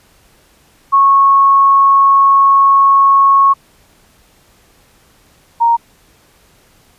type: tone pair in turn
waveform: sine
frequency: 1100 / 932 Hz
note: C#6 / A#5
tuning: -14 / -1 cents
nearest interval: minor third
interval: 287 cents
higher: first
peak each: -5 / -7 dBFS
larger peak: first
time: 0.92-3.54 / 5.6-5.77 s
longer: first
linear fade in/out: 20 ms
effects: pink hiss -50 dBFS RMS until 6.98 s + resampled to 32000 Hz